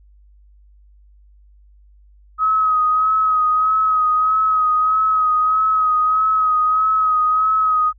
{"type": "tone with vibrato", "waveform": "sine", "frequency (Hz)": 1268, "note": "D#6", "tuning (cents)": 32, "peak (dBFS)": -13, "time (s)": [2.38, 7.93], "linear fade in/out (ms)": 50, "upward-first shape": "sine", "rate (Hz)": 1.6, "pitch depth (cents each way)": 29, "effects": ["added 50 Hz sine -46 dBFS peak until 7.98 s"]}